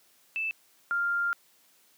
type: tone pair in turn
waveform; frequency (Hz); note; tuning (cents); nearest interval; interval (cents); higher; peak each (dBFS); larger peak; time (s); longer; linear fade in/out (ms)
sine; 2637 / 1396.9; E7 / F6; 0 / 0; major seventh; 1100; first; -28 / -25; second; 0.36-0.51 / 0.91-1.33; second; 0
effects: white hiss -63 dBFS RMS until 1.97 s + high-pass 150 Hz 12 dB/octave